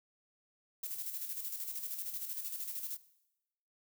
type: noise with tremolo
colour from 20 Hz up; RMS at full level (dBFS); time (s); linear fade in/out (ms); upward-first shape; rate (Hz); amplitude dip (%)
violet; -39; 0.83-2.97; 5; square; 13; 50
effects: noise-tail reverb RT60 0.9 s tail -18 dB re dry